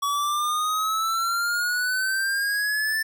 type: exponential sweep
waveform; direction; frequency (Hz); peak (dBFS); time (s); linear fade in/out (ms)
square; up; 1130 to 1774; -23; 0.02-3.03; 10
effects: 10-bit